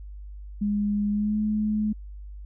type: tone with pitch glide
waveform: sine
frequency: 206 to 212.9 Hz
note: G#3 to G#3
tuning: -14 to +43 cents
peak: -22 dBFS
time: 0.61-1.93 s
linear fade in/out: 10 ms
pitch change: +57 cents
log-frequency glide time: 1.1-1.38 s
effects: added 50 Hz sine -37 dBFS peak until 2.45 s